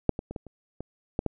clicks, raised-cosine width 2 ms, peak -6 / -19 / -23 / -20 / -30 / -22 / -12 / -13 dBFS, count 8, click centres 0.093 / 0.191 / 0.31 / 0.362 / 0.467 / 0.806 / 1.191 / 1.263 s, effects none

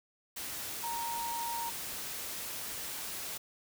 sine tone in noise, 932.3 Hz, A#5, in tune, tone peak -35 dBFS, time 0.83-1.7 s, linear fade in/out 10 ms, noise white, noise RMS -40 dBFS, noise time 0.36-3.38 s, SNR +2 dB, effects none

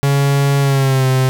45% pulse tone with pitch glide, 140 to 130.62 Hz, C#3 to C3, +18 to -3 cents, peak -11 dBFS, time 0.03-1.29 s, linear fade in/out 0 ms, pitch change -121 cents, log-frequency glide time 0.6-1.06 s, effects none

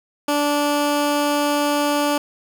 15% pulse tone, 291.3 Hz, D4, 14 cents flat, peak -11 dBFS, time 0.28-2.18 s, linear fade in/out 5 ms, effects none

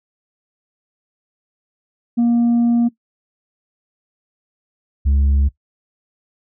sine tone pair in turn, 236.3 / 69.69 Hz, A#3 / C#2, +24 / +10 cents, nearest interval octave + major sixth, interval 2114 cents, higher first, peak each -9 dBFS, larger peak neither, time 2.17-2.89 / 5.05-5.49 s, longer first, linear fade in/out 20 ms, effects noise-tail reverb RT60 0.1 s tail -18 dB re dry + tanh soft clip ceiling -11 dBFS

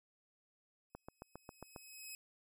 10% pulse tone with exponential growth, 2553 Hz, D#7, 44 cents sharp, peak -37 dBFS, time 0.9-2.15 s, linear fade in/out 1 ms, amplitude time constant 270 ms
click train, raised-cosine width 1 ms, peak -33 dBFS, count 7, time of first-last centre 0.95-1.762 s, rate 7.39 Hz
effects none

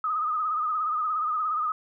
sine tone with vibrato, 1247 Hz, D#6, 3 cents sharp, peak -24 dBFS, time 0.04-1.72 s, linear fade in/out 2 ms, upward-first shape sine, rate 17 Hz, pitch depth 63 cents each way, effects none

